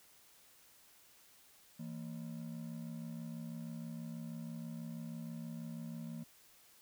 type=ring-modulated tone; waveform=triangle; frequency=196 Hz; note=G3; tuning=in tune; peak=-37 dBFS; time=1.79-6.24 s; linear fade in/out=10 ms; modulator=33.1 Hz; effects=white hiss -64 dBFS RMS until 6.81 s